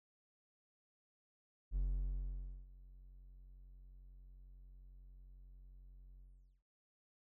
triangle tone with ADSR envelope, 45.56 Hz, F#1, 26 cents flat, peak -31 dBFS, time 1.71-6.63 s, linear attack 50 ms, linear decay 900 ms, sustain -22 dB, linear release 440 ms, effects none

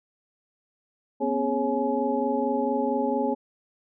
sine tone cluster, 243.5 / 267.9 / 417.8 / 549 / 846 Hz, B3 / C4 / G#4 / C#5 / G#5, -24 / +41 / +10 / -17 / +32 cents, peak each -29 dBFS, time 1.2-3.35 s, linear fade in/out 20 ms, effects none

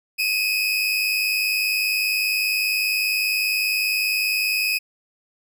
30% pulse tone pair together, 2475 / 2575 Hz, D#7 / E7, -10 / -41 cents, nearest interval minor second, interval 69 cents, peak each -20 dBFS, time 0.18-4.79 s, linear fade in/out 20 ms, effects none

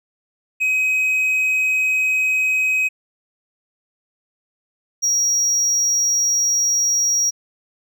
triangle tone pair in turn, 2530 / 5680 Hz, D#7 / F8, +28 / +28 cents, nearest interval octave + major second, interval 1400 cents, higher second, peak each -14 dBFS, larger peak neither, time 0.6-2.89 / 5.02-7.31 s, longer neither, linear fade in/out 20 ms, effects none

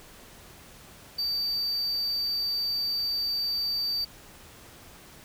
triangle tone, 4627 Hz, D8, 27 cents flat, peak -25 dBFS, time 1.18-4.05 s, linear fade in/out 10 ms, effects pink hiss -50 dBFS RMS until 5.24 s

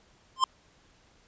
square tone with exponential growth, 1046.5 Hz, C6, in tune, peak -17 dBFS, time 0.36-0.44 s, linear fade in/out 2 ms, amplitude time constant 16 ms, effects pink hiss -62 dBFS RMS until 1.27 s + resampled to 16000 Hz

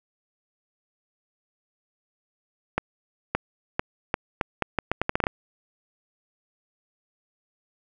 accelerating click train, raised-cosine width 0.5 ms, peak -7 dBFS, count 14, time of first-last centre 2.78-5.268 s, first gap 570 ms, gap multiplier 0.78, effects none

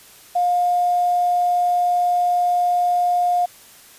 sine tone with quantisation, 710 Hz, F5, 28 cents sharp, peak -15 dBFS, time 0.35-3.46 s, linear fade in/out 10 ms, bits 7, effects white hiss -46 dBFS RMS until 3.98 s + resampled to 32000 Hz

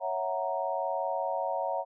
sine chord, F# dominant seventh, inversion second, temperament equal, 554.4 / 659.3 / 740 / 932.3 Hz, C#5 / E5 / F#5 / A#5, 0 / 0 / 0 / 0 cents, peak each -34 dBFS, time 0-1.85 s, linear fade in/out 50 ms, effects none

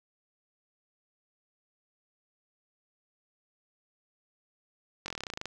slowing click train, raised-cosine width 0.2 ms, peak -19 dBFS, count 14, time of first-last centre 5.06-5.457 s, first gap 21 ms, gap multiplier 1.06, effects none

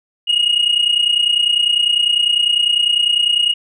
sine tone pair together, 2865 / 2895 Hz, F7 / F#7, +44 / -38 cents, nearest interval unison, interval 18 cents, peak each -13 dBFS, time 0.27-3.54 s, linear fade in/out 20 ms, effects tanh soft clip ceiling -9 dBFS

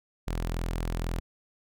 sawtooth tone, 42.03 Hz, E1, 34 cents sharp, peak -25 dBFS, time 0.27-1.2 s, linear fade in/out 10 ms, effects none

